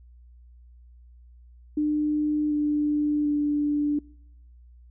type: tone with pitch steps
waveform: sine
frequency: 300 / 296.7 / 293.5 Hz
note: D4 / D4 / D4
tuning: +37 / +18 / -1 cents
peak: -21 dBFS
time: 1.77-3.99 s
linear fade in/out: 5 ms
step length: 740 ms
effects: noise-tail reverb RT60 0.8 s tail -26 dB re dry + added 60 Hz sine -48 dBFS peak until 4.9 s